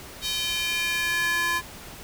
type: tone with high-pass filter sweep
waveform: square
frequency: 342.6 Hz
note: F4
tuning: 33 cents flat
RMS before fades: -26 dBFS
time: 0.21-1.62 s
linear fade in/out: 50 ms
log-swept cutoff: 3600 to 1300 Hz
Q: 2.7
effects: pink hiss -42 dBFS RMS until 2.03 s